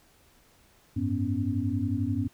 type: tone cluster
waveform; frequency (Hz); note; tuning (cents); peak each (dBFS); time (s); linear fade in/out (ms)
sine; 95.2 / 106.5 / 245.6 / 278.7; F#2 / G#2 / B3 / C#4; +50 / +44 / -9 / +9; -31; 0.96-2.28; 10
effects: pink hiss -61 dBFS RMS until 2.33 s